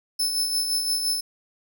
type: tone with tremolo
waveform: sawtooth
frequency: 5260 Hz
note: E8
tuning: 5 cents flat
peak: -18 dBFS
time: 0.19-1.21 s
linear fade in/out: 10 ms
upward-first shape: sine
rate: 5.8 Hz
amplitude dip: 45%
effects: none